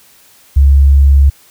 sine tone, 69.4 Hz, C#2, 3 cents sharp, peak -3 dBFS, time 0.56-1.3 s, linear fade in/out 10 ms, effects white hiss -45 dBFS RMS until 1.5 s

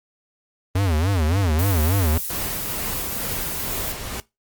square tone with vibrato, 87.31 Hz, F2, in tune, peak -18 dBFS, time 0.75-2.18 s, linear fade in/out 5 ms, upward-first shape sine, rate 3.5 Hz, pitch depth 250 cents each way
violet noise, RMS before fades -28 dBFS, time 1.59-3.92 s, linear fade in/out 0 ms
pink noise with tremolo, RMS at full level -29 dBFS, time 2.3-4.2 s, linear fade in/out 0 ms, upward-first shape triangle, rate 2.2 Hz, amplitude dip 35%
effects noise-tail reverb RT60 0.2 s tail -20 dB re dry + Opus 32 kbps

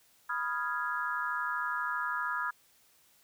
sine chord, F half-diminished seventh, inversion second, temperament equal, 987.8 / 1244.5 / 1396.9 / 1661.2 Hz, Cb6 / Eb6 / F6 / Ab6, 0 / 0 / 0 / 0 cents, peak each -37 / -36 / -36 / -36 dBFS, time 0.29-2.51 s, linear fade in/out 10 ms, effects white hiss -65 dBFS RMS until 3.23 s

